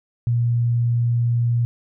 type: tone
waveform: sine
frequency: 118.8 Hz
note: A#2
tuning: 33 cents sharp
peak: -16 dBFS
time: 0.27-1.65 s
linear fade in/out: 0 ms
effects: none